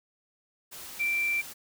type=tone in noise; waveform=sine; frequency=2349 Hz; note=D7; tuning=in tune; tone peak=-25 dBFS; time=0.99-1.42 s; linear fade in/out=20 ms; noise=white; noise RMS=-43 dBFS; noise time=0.71-1.54 s; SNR=+15 dB; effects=none